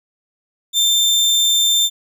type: tone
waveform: 30% pulse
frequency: 3581 Hz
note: A7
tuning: 30 cents sharp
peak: -10 dBFS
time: 0.73-1.9 s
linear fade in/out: 50 ms
effects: none